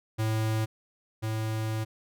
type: tone pair in turn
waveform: square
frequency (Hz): 110 / 110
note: A2 / A2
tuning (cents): 0 / 0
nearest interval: unison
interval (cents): 0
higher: neither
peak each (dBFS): -26 / -29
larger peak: first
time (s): 0.18-0.66 / 1.22-1.85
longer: second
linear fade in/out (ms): 20
effects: none